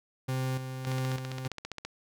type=tone with tremolo; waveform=40% pulse; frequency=130.2 Hz; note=C3; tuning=8 cents flat; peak=-28 dBFS; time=0.28-1.48 s; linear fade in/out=10 ms; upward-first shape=square; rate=1.7 Hz; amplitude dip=55%
type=click train; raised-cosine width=0.2 ms; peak=-20 dBFS; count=16; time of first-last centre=0.85-1.85 s; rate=15 Hz
effects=none